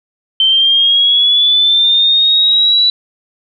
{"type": "linear sweep", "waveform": "sine", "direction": "up", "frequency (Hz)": [3097, 3951], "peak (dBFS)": -7, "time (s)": [0.4, 2.9], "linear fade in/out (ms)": 2, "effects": []}